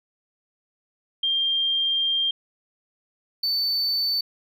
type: tone pair in turn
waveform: sine / triangle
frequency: 3191 / 4522 Hz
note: G7 / C#8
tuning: +30 / +34 cents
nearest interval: tritone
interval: 604 cents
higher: second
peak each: -20 dBFS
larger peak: neither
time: 1.23-2.31 / 3.43-4.21 s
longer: first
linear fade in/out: 5 ms
effects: none